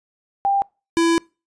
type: tone pair in turn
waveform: sine / square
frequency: 794 / 333.8 Hz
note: G5 / E4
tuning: +22 / +22 cents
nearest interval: octave + minor third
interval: 1500 cents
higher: first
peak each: -15 dBFS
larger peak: neither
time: 0.45-0.62 / 0.97-1.18 s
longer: second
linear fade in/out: 0 ms
effects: noise-tail reverb RT60 0.3 s tail -26 dB re dry + resampled to 22050 Hz